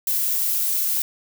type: noise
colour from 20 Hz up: violet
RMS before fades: -22 dBFS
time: 0.07-1.02 s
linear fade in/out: 2 ms
effects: none